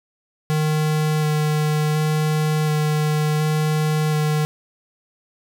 square tone with vibrato, 153.1 Hz, D#3, 28 cents flat, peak -18 dBFS, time 0.5-4.45 s, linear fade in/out 0 ms, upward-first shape square, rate 0.69 Hz, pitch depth 9 cents each way, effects none

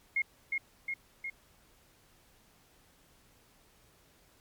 sine tone with echo, 2148 Hz, C7, 45 cents sharp, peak -26 dBFS, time 0.16-0.22 s, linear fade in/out 5 ms, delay 360 ms, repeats 3, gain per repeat -3 dB, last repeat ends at 1.3 s, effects pink hiss -64 dBFS RMS until 4.4 s + MP3 96 kbps

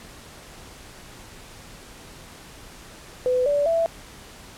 sine tone with pitch steps, 503 / 577.8 / 663.7 Hz, B4 / D5 / E5, +32 / -28 / +12 cents, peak -18 dBFS, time 3.26-3.86 s, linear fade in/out 0 ms, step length 200 ms, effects pink hiss -44 dBFS RMS until 4.57 s + low-pass 11000 Hz 12 dB/octave

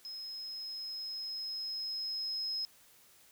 sine tone with level ramp, 5130 Hz, E8, 48 cents flat, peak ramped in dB -41 to -33 dBFS, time 0.05-2.65 s, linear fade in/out 0 ms, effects white hiss -62 dBFS RMS until 3.31 s

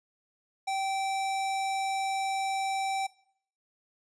square tone, 776 Hz, G5, 18 cents flat, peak -29 dBFS, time 0.67-3.07 s, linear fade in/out 10 ms, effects noise-tail reverb RT60 0.6 s tail -20 dB re dry + resampled to 22050 Hz

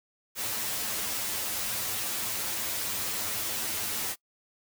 white noise with comb filter, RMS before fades -32 dBFS, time 0.35-4.16 s, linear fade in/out 50 ms, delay 9.3 ms, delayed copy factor +0.85, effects noise-tail reverb RT60 0.1 s tail -23 dB re dry

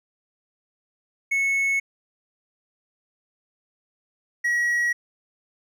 triangle tone pair in turn, 2200 / 1913.2 Hz, C#7 / A#6, -14 / +44 cents, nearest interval major second, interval 242 cents, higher first, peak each -18 dBFS, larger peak neither, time 1.31-1.8 / 4.44-4.93 s, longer neither, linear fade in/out 10 ms, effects none

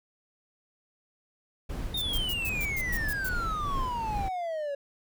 brown noise with tremolo, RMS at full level -33 dBFS, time 1.69-4.29 s, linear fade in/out 10 ms, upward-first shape sine, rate 2.5 Hz, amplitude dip 35%
triangle exponential sweep, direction down, 3729 to 554.4 Hz, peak -28 dBFS, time 1.94-4.75 s, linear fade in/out 5 ms
violet noise bursts, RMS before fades -36 dBFS, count 9, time 1.97-3.291 s, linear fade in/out 5 ms, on 49 ms, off 110 ms
click, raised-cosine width 0.3 ms, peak -28 dBFS, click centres 2.424 s
effects none

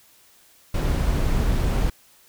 brown noise, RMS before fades -21 dBFS, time 0.74-1.9 s, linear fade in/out 5 ms, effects white hiss -55 dBFS RMS until 2.28 s

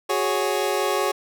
25% pulse chord, F# suspended second, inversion none, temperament equal, 370 / 415.3 / 554.4 Hz, F#4 / G#4 / C#5, 0 / 0 / 0 cents, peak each -22 / -21 / -22 dBFS, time 0.09-1.12 s, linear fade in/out 10 ms, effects none

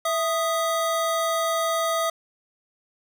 square tone pair together, 659.3 / 1244.5 Hz, E5 / D#6, 0 / 0 cents, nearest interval major seventh, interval 1100 cents, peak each -25 / -26 dBFS, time 0.05-2.1 s, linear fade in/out 5 ms, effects none

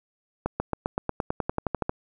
accelerating click train, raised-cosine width 1 ms, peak -11 dBFS, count 15, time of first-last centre 0.46-1.895 s, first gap 140 ms, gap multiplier 0.95, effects none

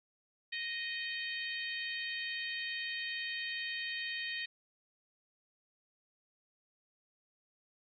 harmonic tone, 622.3 Hz, D#5, in tune, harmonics 3 / 4 / 5 / 6 / 7, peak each -40 / -42 / -44 / -46 / -47 dBFS, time 0.52-4.46 s, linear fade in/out 10 ms, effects none

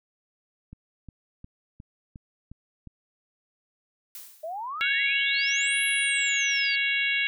click train, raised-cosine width 5 ms, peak -30 dBFS, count 7, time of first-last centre 0.73-2.873 s, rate 2.8 Hz
blue noise with exponential decay, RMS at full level -39 dBFS, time 4.15-4.71 s, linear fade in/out 0 ms, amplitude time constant 120 ms
sine exponential two-way sweep, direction up then down, 610 to 11310 to 4448 Hz, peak -31 dBFS, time 4.43-6.76 s, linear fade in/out 10 ms, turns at 5.84 s
harmonic tone, 554.4 Hz, C#5, in tune, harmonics 3 / 4 / 5 / 6 / 7, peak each -30 / -26 / -28 / -33 / -37 dBFS, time 4.81-7.27 s, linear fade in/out 0 ms
effects none

